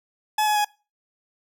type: tone with pitch steps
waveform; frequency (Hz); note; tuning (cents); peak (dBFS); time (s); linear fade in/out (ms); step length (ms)
40% pulse; 854 / 844.2 / 834.5; G#5 / G#5 / G#5; +48 / +28 / +8; -18; 0.38-0.647; 5; 89
effects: noise-tail reverb RT60 0.3 s tail -22 dB re dry